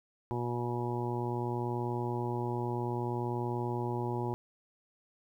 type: harmonic tone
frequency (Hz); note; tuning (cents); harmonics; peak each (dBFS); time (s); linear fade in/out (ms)
120.6; B2; -41; 1 / 2 / 3 / 4 / 5 / 6 / 7 / 8; -35 / -40 / -36 / -45 / -48 / -48 / -40 / -42; 0.31-4.34; 0
effects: 11-bit